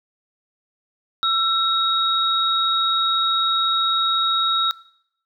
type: tone pair together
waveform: sine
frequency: 1338 / 3784 Hz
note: E6 / A#7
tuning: +25 / +25 cents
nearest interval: octave + tritone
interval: 1800 cents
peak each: -20 dBFS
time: 1.23-4.71 s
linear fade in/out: 0 ms
effects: noise-tail reverb RT60 0.7 s tail -19 dB re dry